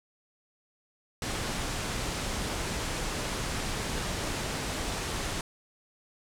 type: low-pass noise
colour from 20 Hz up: pink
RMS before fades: -33 dBFS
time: 1.22-5.41 s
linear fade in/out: 2 ms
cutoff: 9600 Hz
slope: 24 dB/octave
effects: none